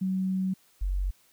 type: tone pair in turn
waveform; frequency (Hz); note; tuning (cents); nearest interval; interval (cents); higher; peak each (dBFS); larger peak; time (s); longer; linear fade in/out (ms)
sine; 188.3 / 46.9; F#3 / F#1; +31 / +24; 2 octaves; 2407; first; -25 / -25; neither; 0.01-0.54 / 0.81-1.11; first; 10
effects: white hiss -63 dBFS RMS until 1.32 s